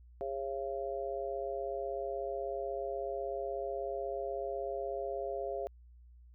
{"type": "harmonic tone", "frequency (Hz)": 136.3, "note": "C#3", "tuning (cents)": -29, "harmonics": [3, 4, 5], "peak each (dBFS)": [-39, -39, -39], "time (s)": [0.21, 5.67], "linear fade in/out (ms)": 0, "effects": ["added 60 Hz sine -54 dBFS peak until 6.34 s"]}